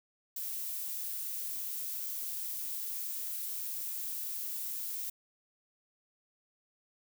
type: noise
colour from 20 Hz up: violet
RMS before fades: -38 dBFS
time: 0.36-5.1 s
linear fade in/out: 5 ms
effects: none